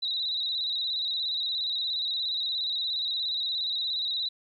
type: tone with vibrato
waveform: sine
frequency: 3883 Hz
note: B7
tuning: 30 cents flat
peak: -27 dBFS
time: 0.02-4.29 s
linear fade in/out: 10 ms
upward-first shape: square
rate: 17 Hz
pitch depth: 43 cents each way
effects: 11-bit